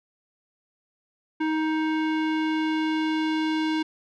square tone with low-pass filter sweep, 313.9 Hz, D#4, 15 cents sharp, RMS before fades -25 dBFS, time 1.4-3.83 s, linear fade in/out 10 ms, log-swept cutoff 2100 to 3700 Hz, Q 1.3, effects none

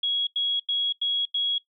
sine tone bursts, 3322 Hz, G#7, in tune, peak -22 dBFS, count 5, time 0.03-1.582 s, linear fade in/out 5 ms, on 240 ms, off 88 ms, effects noise-tail reverb RT60 0.1 s tail -18 dB re dry

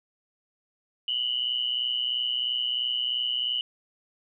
sine tone pair together, 2902 / 3025 Hz, F#7 / F#7, -34 / +38 cents, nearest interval minor second, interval 72 cents, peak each -28 dBFS, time 1.08-3.61 s, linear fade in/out 2 ms, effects none

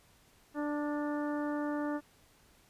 harmonic tone with a mistuned harmonic, 294.8 Hz, D4, 7 cents sharp, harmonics 1 / 2 / 3 / 4 / 5 / 6, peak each -33 / -39 / -43 / -45 / -47 / -49 dBFS, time 0.54-2.01 s, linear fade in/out 50 ms, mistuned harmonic 5, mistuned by -21 cents, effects pink hiss -64 dBFS RMS until 2.69 s + resampled to 32000 Hz

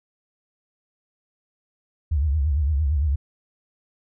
sine tone with vibrato, 73.2 Hz, D2, 5 cents flat, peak -18 dBFS, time 2.11-3.16 s, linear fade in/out 10 ms, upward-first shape triangle, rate 8.8 Hz, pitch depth 200 cents each way, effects none

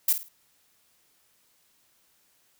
violet noise with echo, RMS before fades -21 dBFS, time 0.08-0.13 s, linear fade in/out 5 ms, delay 52 ms, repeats 3, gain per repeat -10 dB, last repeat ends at 0.286 s, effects white hiss -66 dBFS RMS until 2.59 s

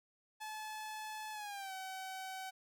sawtooth tone with pitch glide, 862 to 759.1 Hz, A5 to F#5, -36 to +44 cents, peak -39 dBFS, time 0.4-2.51 s, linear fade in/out 20 ms, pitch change -220 cents, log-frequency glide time 1.32-1.73 s, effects none

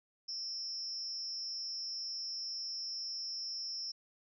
sine tone with amplitude modulation, 5350 Hz, E8, 25 cents sharp, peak -34 dBFS, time 0.28-3.92 s, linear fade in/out 10 ms, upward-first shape sine, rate 278 Hz, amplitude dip 85%, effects none

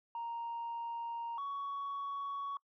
sine tone pair in turn, 932.3 / 1119.3 Hz, A#5 / C#6, 0 / +16 cents, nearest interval minor third, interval 316 cents, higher second, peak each -36 / -35 dBFS, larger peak second, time 0.15-1.38 / 1.38-2.57 s, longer first, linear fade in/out 2 ms, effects noise-tail reverb RT60 0.1 s tail -25 dB re dry + tanh soft clip ceiling -35 dBFS

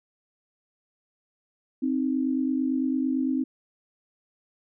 sine tone pair together, 261.4 / 310.3 Hz, C4 / D#4, -1 / -5 cents, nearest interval minor third, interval 296 cents, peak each -24 / -28 dBFS, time 1.82-3.44 s, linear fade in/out 10 ms, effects none

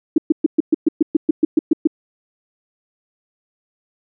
sine tone bursts, 313.8 Hz, D#4, 15 cents sharp, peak -8 dBFS, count 13, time 0.16-1.873 s, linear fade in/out 5 ms, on 21 ms, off 120 ms, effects none

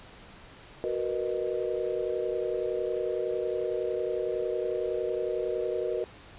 sine chord, B major seventh, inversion second, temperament just, 370.4 / 463 / 493.9 / 617.4 Hz, F#4 / A#4 / B4 / D#5, +2 / -12 / 0 / -14 cents, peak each -32 / -32 / -34 / -35 dBFS, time 0.84-6.04 s, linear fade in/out 0 ms, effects pink hiss -50 dBFS RMS until 6.38 s + resampled to 8000 Hz

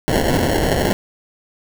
violet noise with sample-and-hold, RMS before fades -17 dBFS, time 0.08-0.93 s, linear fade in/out 0 ms, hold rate 1225 Hz, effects none

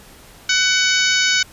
harmonic tone, 749 Hz, F#5, 21 cents sharp, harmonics 2 / 3 / 4 / 5 / 6 / 7 / 8 / 9, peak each -19 / -21 / -22 / -23 / -24 / -24 / -25 / -26 dBFS, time 0.49-1.43 s, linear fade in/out 5 ms, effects pink hiss -44 dBFS RMS until 1.52 s + resampled to 32000 Hz

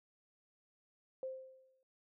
sine tone with exponential decay, 523.3 Hz, C5, in tune, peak -37 dBFS, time 1.23-1.83 s, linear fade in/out 1 ms, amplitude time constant 130 ms, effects noise-tail reverb RT60 0.4 s tail -23 dB re dry

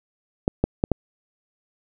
clicks, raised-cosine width 2 ms, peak -5 dBFS, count 4, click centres 0.479 / 0.64 / 0.839 / 0.917 s, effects none

